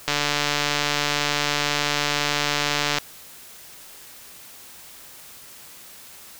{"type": "click train", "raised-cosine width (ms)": 0.2, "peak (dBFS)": -4, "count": 425, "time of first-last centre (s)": [0.08, 2.984], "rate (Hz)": 146, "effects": ["white hiss -44 dBFS RMS until 6.39 s"]}